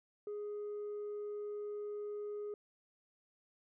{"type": "tone", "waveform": "sine", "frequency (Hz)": 415.3, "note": "G#4", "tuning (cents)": 0, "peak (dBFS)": -37, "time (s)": [0.27, 2.54], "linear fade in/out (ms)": 2, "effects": ["tanh soft clip ceiling -38 dBFS"]}